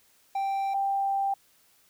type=tone pair in turn; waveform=triangle / sine; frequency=784 / 787.8 Hz; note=G5 / G5; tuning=0 / +8 cents; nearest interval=unison; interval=8 cents; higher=second; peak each=-24 dBFS; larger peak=neither; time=0.35-0.74 / 0.74-1.34 s; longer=second; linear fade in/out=5 ms; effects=white hiss -63 dBFS RMS until 1.89 s